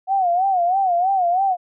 sine tone with vibrato, 736 Hz, F#5, 9 cents flat, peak -15 dBFS, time 0.07-1.57 s, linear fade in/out 50 ms, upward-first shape sine, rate 3.1 Hz, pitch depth 120 cents each way, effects none

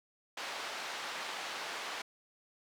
pink band-pass noise, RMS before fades -41 dBFS, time 0.37-2.02 s, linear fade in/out 5 ms, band 720 to 4700 Hz, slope 12 dB/octave, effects none

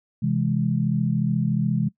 sine chord, C augmented, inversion none, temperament equal, 130.81 / 164.81 / 207.7 Hz, C3 / E3 / G#3, 0 / 0 / 0 cents, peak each -24 dBFS, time 0.22-1.89 s, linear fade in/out 10 ms, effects noise-tail reverb RT60 0.1 s tail -20 dB re dry

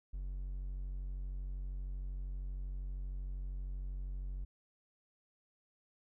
triangle tone, 46.39 Hz, F#1, 5 cents sharp, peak -36 dBFS, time 0.13-4.45 s, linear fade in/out 10 ms, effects none

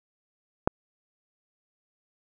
click, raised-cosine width 1 ms, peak -6 dBFS, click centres 0.675 s, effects none

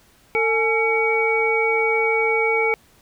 harmonic tone with a mistuned harmonic, 450.6 Hz, A4, 41 cents sharp, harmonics 1 / 2 / 3 / 5, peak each -20 / -25 / -31 / -20 dBFS, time 0.35-2.74 s, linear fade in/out 0 ms, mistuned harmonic 2, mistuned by -110 cents, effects pink hiss -55 dBFS RMS until 3.01 s

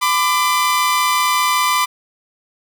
sawtooth tone pair together, 1008 / 1182.6 Hz, B5 / D6, +35 / +12 cents, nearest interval minor third, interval 277 cents, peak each -13 dBFS, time 0.01-1.86 s, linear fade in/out 20 ms, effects none

